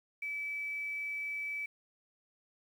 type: tone with quantisation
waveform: sine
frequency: 2302 Hz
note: D7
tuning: 35 cents flat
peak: -35 dBFS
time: 0.22-1.66 s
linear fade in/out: 5 ms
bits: 10
effects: none